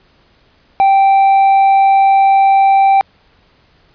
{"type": "tone with tanh clipping", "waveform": "sine", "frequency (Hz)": 782, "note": "G5", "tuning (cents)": -4, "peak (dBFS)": -7, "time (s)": [0.8, 3.01], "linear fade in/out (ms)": 0, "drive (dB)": 4, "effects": ["pink hiss -52 dBFS RMS until 3.94 s", "resampled to 11025 Hz"]}